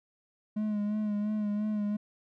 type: tone with vibrato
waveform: triangle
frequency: 210 Hz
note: G#3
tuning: 19 cents sharp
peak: -26 dBFS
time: 0.56-1.97 s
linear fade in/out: 10 ms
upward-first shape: sine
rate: 2.9 Hz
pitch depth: 35 cents each way
effects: none